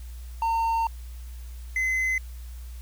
triangle tone pair in turn, 911 / 2045 Hz, A#5 / C7, -40 / -40 cents, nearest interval octave + major second, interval 1400 cents, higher second, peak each -20 / -21 dBFS, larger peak first, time 0.42-0.87 / 1.76-2.18 s, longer first, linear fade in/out 2 ms, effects added 60 Hz sine -36 dBFS peak until 2.81 s + white hiss -54 dBFS RMS until 2.81 s

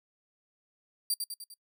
15% pulse tone with echo, 4704 Hz, D8, 2 cents sharp, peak -20 dBFS, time 1.1-1.14 s, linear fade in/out 2 ms, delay 100 ms, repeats 4, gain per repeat -5 dB, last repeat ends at 1.54 s, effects noise-tail reverb RT60 0.1 s tail -22 dB re dry

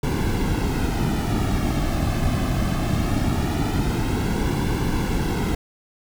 brown noise with flanger, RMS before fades -22 dBFS, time 0.03-5.55 s, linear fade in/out 5 ms, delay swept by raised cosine 1.6 to 2.13 ms, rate 0.21 Hz, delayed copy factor -0.65, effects none

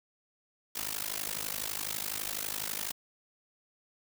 white noise with amplitude modulation, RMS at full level -32 dBFS, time 0.75-2.92 s, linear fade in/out 10 ms, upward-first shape sine, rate 52 Hz, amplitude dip 95%, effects none

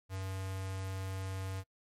square tone with notch filter, 95.3 Hz, G2, 48 cents flat, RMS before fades -39 dBFS, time 0.09-1.64 s, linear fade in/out 50 ms, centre 220 Hz, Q 1, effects noise-tail reverb RT60 0.1 s tail -24 dB re dry + MP3 64 kbps

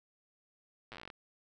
slowing click train, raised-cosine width 0.3 ms, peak -30 dBFS, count 13, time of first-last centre 0.92-1.102 s, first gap 8 ms, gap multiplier 1.11, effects none

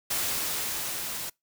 white noise with level ramp, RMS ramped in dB -28 to -35 dBFS, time 0.1-1.3 s, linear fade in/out 10 ms, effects noise-tail reverb RT60 0.2 s tail -26 dB re dry

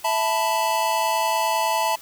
square chord, E suspended fourth, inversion none, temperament just, 659.3 / 879 / 988.9 Hz, E5 / A5 / B5, 0 / -2 / +2 cents, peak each -27 / -23 / -26 dBFS, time 0.04-1.96 s, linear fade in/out 10 ms, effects white hiss -45 dBFS RMS until 2.01 s

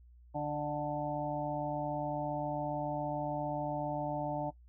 harmonic tone with a mistuned harmonic, 147.1 Hz, D3, 3 cents sharp, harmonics 1 / 2 / 4 / 5 / 6, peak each -40 / -39 / -38 / -39 / -40 dBFS, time 0.34-4.51 s, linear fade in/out 20 ms, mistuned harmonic 4, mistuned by +21 cents, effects noise-tail reverb RT60 0.1 s tail -17 dB re dry + added 60 Hz sine -55 dBFS peak until 4.68 s

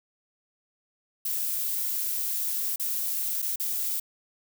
violet noise with dropouts, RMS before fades -29 dBFS, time 1.25-4 s, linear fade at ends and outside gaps 5 ms, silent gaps 2.76-2.796 / 3.42-3.424 / 3.559-3.598 s, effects none

